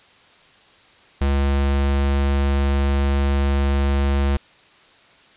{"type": "tone", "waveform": "square", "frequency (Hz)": 69.5, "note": "C#2", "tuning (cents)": 5, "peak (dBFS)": -17, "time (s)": [1.21, 4.37], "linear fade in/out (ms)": 5, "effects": ["white hiss -51 dBFS RMS until 5.36 s", "resampled to 8000 Hz"]}